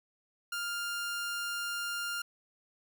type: tone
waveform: sawtooth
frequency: 1400 Hz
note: F6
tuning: 4 cents sharp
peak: -30 dBFS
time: 0.52-2.22 s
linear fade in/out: 5 ms
effects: none